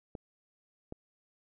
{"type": "clicks", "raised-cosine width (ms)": 2, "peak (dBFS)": -27, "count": 2, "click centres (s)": [0.152, 0.924], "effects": []}